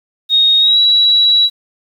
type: tone with pitch glide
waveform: sine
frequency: 3729 to 3905 Hz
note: A#7 to B7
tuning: 0 to -20 cents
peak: -7 dBFS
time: 0.29-1.5 s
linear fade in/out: 50 ms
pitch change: +80 cents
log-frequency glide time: 0.59-0.78 s
effects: 7-bit